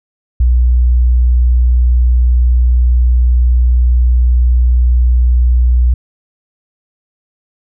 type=tone; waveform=sine; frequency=61 Hz; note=B1; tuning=21 cents flat; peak=-6 dBFS; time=0.4-5.94 s; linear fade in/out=5 ms; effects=none